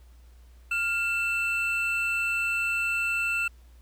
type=tone pair together; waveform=triangle; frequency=1399.5 / 2668 Hz; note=F6 / E7; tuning=+3 / +20 cents; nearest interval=major seventh; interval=1117 cents; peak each=-29 / -24 dBFS; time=0.71-3.48 s; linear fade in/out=5 ms; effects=added 60 Hz sine -49 dBFS peak until 3.81 s + pink hiss -64 dBFS RMS until 3.81 s